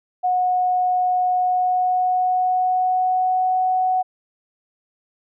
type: tone with pitch glide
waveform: sine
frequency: 730 to 742.3 Hz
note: F#5 to F#5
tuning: -24 to +5 cents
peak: -16 dBFS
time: 0.23-4.03 s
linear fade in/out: 20 ms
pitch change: +29 cents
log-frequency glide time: 1.37-3.58 s
effects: none